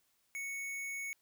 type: tone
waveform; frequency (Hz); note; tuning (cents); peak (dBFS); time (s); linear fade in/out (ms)
square; 2217; C#7; 0; -39; 0.35-1.13; 0
effects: white hiss -75 dBFS RMS until 1.21 s